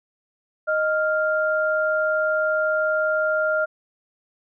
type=tone pair together; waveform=sine; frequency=622.2 / 1396.9 Hz; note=D#5 / F6; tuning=0 / 0 cents; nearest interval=octave + major second; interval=1400 cents; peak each=-21 / -22 dBFS; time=0.67-3.66 s; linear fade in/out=20 ms; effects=none